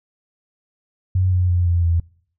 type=tone with pitch steps; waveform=sine; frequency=92.7 / 90.53 / 88.41 / 86.34 / 84.32 Hz; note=F#2 / F#2 / F2 / F2 / E2; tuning=+4 / -37 / +22 / -19 / +40 cents; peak=-14 dBFS; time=1.15-2 s; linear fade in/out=5 ms; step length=170 ms; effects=noise-tail reverb RT60 0.6 s tail -25 dB re dry